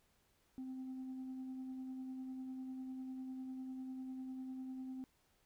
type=tone with tremolo; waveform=sine; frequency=260 Hz; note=C4; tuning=11 cents flat; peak=-40 dBFS; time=0.58-5.04 s; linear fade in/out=0 ms; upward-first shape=sine; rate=10 Hz; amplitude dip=30%; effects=tanh soft clip ceiling -41 dBFS + pink hiss -75 dBFS RMS until 5.45 s